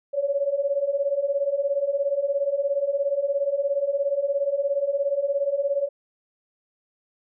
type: beating tone pair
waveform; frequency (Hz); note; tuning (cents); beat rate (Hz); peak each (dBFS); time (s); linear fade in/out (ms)
sine; 550 / 567; C#5 / C#5; -14 / +39; 17; -26 / -23; 0.13-5.89; 20
effects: none